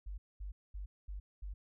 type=tone bursts; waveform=sine; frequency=49 Hz; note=G1; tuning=in tune; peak=-40 dBFS; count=5; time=0.06-1.54 s; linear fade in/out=10 ms; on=120 ms; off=220 ms; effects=none